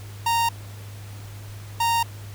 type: tone pair in turn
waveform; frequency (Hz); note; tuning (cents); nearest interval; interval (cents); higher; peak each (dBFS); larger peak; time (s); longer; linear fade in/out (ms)
45% pulse; 927 / 927; A#5 / A#5; -10 / -10; unison; 0; neither; -19; neither; 0.26-0.49 / 1.8-2.03; neither; 5
effects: added 102 Hz sine -36 dBFS peak until 2.34 s + pink hiss -46 dBFS RMS until 2.34 s